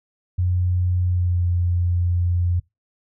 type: tone with pitch glide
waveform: sine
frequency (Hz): 90 to 87.94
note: F#2 to F2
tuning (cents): -47 to +13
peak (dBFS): -17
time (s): 0.38-2.6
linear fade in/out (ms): 10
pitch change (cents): -40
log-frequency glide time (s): 1.03-1.45
effects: noise-tail reverb RT60 0.2 s tail -23 dB re dry